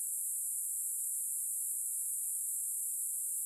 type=band-pass noise; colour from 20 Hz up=pink; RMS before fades=-37 dBFS; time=0-3.45 s; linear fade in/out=0 ms; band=7800 to 12000 Hz; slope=96 dB/octave; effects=none